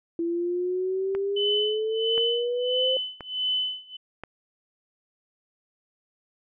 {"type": "exponential sweep", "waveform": "sine", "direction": "up", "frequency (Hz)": [334.6, 523.3], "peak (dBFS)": -24, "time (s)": [0.19, 2.97], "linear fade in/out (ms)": 2}
{"type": "click train", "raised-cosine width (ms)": 0.5, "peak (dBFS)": -21, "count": 4, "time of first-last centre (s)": [1.15, 4.236], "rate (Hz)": 0.972}
{"type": "tone with tremolo", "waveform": "sine", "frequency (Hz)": 3018, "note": "F#7", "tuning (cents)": 34, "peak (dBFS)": -22, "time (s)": [1.36, 3.97], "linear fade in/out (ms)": 10, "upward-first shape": "sine", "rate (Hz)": 1.5, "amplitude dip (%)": 95}
{"effects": []}